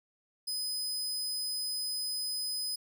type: tone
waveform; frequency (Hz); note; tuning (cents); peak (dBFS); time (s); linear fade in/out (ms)
sawtooth; 5020; D#8; +15; -30; 0.47-2.76; 10
effects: none